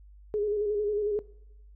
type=tone with vibrato; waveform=sine; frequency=416.7 Hz; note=G#4; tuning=6 cents sharp; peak=-25 dBFS; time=0.34-1.19 s; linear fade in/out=0 ms; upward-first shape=square; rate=11 Hz; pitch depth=33 cents each way; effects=noise-tail reverb RT60 0.8 s tail -21 dB re dry + added 50 Hz sine -49 dBFS peak until 1.75 s